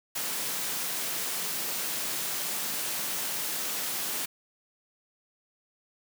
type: high-pass noise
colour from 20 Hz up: white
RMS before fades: -32 dBFS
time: 0.15-4.26 s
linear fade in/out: 10 ms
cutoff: 130 Hz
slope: 48 dB/octave
effects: none